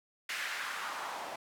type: noise with band-pass filter sweep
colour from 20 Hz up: white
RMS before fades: -39 dBFS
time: 0.29-1.36 s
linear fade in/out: 5 ms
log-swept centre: 2100 to 720 Hz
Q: 2
effects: none